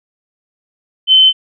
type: tone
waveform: sine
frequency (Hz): 3066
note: G7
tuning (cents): -39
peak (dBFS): -4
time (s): 1.07-1.33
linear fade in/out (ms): 50
effects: none